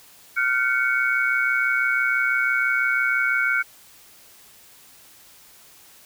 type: tone cluster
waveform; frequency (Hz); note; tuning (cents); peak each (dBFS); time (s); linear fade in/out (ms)
sine; 1402 / 1528 / 2230; F6 / G6 / C#7; +6 / -45 / +10; -23; 0.36-3.63; 20
effects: white hiss -50 dBFS RMS until 6.05 s